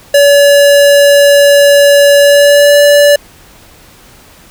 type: tone with pitch glide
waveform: square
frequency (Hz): 570 to 579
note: C#5 to D5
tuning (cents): +48 to -25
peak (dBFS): -3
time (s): 0.14-3.16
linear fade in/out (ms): 5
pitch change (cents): +27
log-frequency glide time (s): 2.2-2.79
effects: pink hiss -39 dBFS RMS until 4.5 s